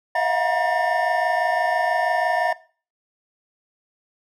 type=tone cluster; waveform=triangle; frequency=645 / 704 / 730 / 953 / 1792 Hz; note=E5 / F5 / F#5 / A#5 / A6; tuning=-38 / +14 / -24 / +38 / +31 cents; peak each=-23 dBFS; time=0.15-2.53 s; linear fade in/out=5 ms; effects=noise-tail reverb RT60 0.4 s tail -19 dB re dry